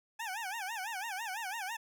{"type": "tone with vibrato", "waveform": "20% pulse", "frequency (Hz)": 830.6, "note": "G#5", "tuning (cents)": 0, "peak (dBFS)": -32, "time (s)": [0.19, 1.77], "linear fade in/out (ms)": 10, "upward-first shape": "sine", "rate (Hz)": 6, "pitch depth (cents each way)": 210, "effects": []}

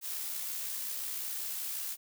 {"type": "noise with amplitude modulation", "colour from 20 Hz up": "blue", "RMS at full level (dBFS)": -36, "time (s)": [0.01, 1.97], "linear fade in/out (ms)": 50, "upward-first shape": "sine", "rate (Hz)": 65.5, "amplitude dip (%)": 30, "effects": []}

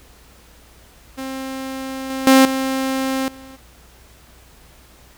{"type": "tone with level steps", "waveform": "sawtooth", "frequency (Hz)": 265.3, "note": "C4", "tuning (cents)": 24, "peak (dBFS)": [-22, -19, -4, -15, -34], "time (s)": [1.17, 3.57], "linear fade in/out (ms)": 20, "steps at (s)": [2.1, 2.27, 2.45, 3.28], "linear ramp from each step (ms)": 2, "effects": ["added 60 Hz sine -49 dBFS peak until 5.17 s", "pink hiss -49 dBFS RMS until 5.17 s"]}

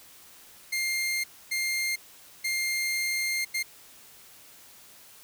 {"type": "tone bursts at uneven times", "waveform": "sawtooth", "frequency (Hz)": 2113, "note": "C7", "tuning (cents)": 16, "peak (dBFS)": -23, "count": 4, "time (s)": [[0.72, 1.24], [1.51, 1.96], [2.44, 3.45], [3.54, 3.63]], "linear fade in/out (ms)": 10, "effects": ["white hiss -52 dBFS RMS until 5.23 s"]}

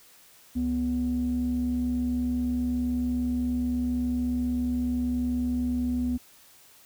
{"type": "tone pair together", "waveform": "sine", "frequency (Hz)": [69.28, 246.9], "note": ["C#2", "B3"], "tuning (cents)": [0, 0], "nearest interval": "octave + minor seventh", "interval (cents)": 2200, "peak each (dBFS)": [-31, -24], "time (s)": [0.55, 6.18], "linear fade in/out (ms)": 20, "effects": ["tanh soft clip ceiling -19 dBFS", "white hiss -55 dBFS RMS until 6.85 s"]}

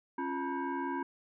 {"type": "tone with frequency modulation", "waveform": "sine", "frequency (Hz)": 348.2, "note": "F4", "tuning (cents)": -5, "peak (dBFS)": -32, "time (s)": [0.18, 1.03], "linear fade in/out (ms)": 5, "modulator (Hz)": 622, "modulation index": 1.6, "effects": []}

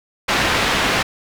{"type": "low-pass noise", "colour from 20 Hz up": "white", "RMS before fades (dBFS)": -18, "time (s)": [0.28, 1.03], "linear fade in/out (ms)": 10, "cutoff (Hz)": 2700, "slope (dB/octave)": 12, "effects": []}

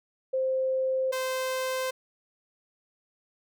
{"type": "tone pair in turn", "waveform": ["sine", "sawtooth"], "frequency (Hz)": [523.3, 518.5], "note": ["C5", "C5"], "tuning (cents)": [0, -16], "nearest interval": "unison", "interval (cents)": 16, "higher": "first", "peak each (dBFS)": -24, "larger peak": "neither", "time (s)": [[0.33, 1.12], [1.12, 1.91]], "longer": "neither", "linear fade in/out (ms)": 10, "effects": []}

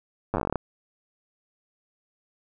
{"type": "slowing click train", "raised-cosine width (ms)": 1, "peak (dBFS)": -12, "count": 13, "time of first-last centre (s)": [0.34, 0.557], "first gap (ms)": 9, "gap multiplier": 1.12, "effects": []}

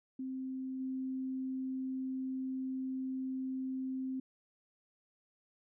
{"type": "tone with level steps", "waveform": "sine", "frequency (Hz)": 261.6, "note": "C4", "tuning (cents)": 0, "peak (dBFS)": [-37, -35], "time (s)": [0.19, 4.2], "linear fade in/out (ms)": 5, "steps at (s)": 0.79, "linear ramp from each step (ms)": 20, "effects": []}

